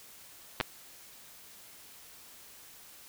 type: clicks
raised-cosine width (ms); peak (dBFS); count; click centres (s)
0.3; -12; 2; 0.602 / 0.61
effects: white hiss -53 dBFS RMS until 3.08 s